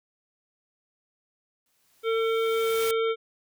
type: noise with exponential growth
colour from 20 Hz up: white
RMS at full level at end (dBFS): -33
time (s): 1.66-2.91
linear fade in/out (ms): 1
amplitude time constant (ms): 270
type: harmonic tone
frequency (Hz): 450.8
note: A4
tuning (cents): +42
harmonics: 1 / 3 / 5 / 7 / 8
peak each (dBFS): -23 / -32 / -36 / -39 / -42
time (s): 2.03-3.16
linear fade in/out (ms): 50
effects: none